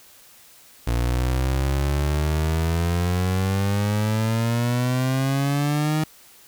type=exponential sweep; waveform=30% pulse; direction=up; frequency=58.27 to 156.5 Hz; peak=-17 dBFS; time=0.87-6.04 s; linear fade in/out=5 ms; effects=white hiss -50 dBFS RMS until 6.47 s